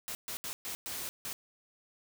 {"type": "noise bursts at uneven times", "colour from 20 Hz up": "white", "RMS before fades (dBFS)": -39, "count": 6, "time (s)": [[0.08, 0.15], [0.28, 0.37], [0.44, 0.53], [0.65, 0.75], [0.86, 1.09], [1.25, 1.33]], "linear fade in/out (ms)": 0, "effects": []}